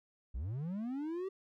triangle linear sweep, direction up, 50.2 to 392 Hz, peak -34 dBFS, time 0.34-1.29 s, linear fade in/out 10 ms, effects none

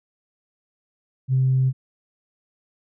sine tone, 130.81 Hz, C3, in tune, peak -15 dBFS, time 1.28-1.73 s, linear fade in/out 50 ms, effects tanh soft clip ceiling -11 dBFS

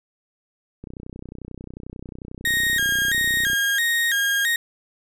click train, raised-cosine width 3 ms, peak -23 dBFS, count 85, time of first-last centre 0.84-3.532 s, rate 31.2 Hz
35% pulse tone with vibrato, 1740 Hz, A6, 20 cents flat, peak -17 dBFS, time 2.45-4.56 s, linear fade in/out 2 ms, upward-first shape square, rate 1.5 Hz, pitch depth 120 cents each way
effects none

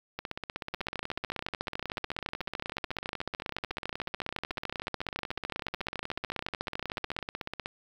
two click trains, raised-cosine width 0.3 ms, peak -19 / -17 dBFS, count 122 / 90, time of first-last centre 0.19-7.659 / 0.74-7.189 s, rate 16.2 / 13.8 Hz, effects 8-bit

